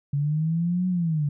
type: linear two-way sweep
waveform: sine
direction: up then down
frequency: 140 to 185 to 141.7 Hz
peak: -21 dBFS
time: 0.13-1.29 s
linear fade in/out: 5 ms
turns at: 0.88 s
effects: none